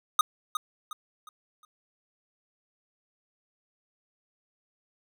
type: tone with echo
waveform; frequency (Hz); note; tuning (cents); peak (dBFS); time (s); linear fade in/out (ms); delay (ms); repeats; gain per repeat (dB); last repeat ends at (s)
square; 1242; D#6; -3; -18; 0.19-0.21; 2; 360; 4; -9; 1.65
effects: none